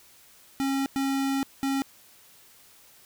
square tone bursts at uneven times, 272.1 Hz, C#4, 32 cents flat, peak -25 dBFS, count 3, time 0.6-0.86 / 0.96-1.43 / 1.63-1.82 s, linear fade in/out 0 ms, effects white hiss -55 dBFS RMS until 3.05 s

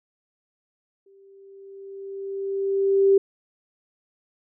sine tone with exponential growth, 392 Hz, G4, in tune, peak -12 dBFS, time 1.06-3.18 s, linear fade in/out 5 ms, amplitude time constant 460 ms, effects none

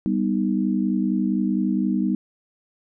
sine chord, G augmented, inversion none, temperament equal, 196 / 246.9 / 311.1 Hz, G3 / B3 / D#4, 0 / 0 / 0 cents, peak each -22 / -24 / -25 dBFS, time 0.06-2.15 s, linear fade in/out 0 ms, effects none

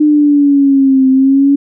sine exponential two-way sweep, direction down then up, 302.8 to 261.6 to 282.9 Hz, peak -5 dBFS, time 0-1.56 s, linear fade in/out 10 ms, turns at 1.09 s, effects none

